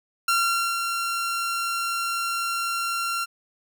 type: tone with ADSR envelope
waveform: sawtooth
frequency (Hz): 1372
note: F6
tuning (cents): -31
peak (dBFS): -15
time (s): 0.28-3.26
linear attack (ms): 5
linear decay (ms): 480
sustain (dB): -6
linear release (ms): 28
effects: none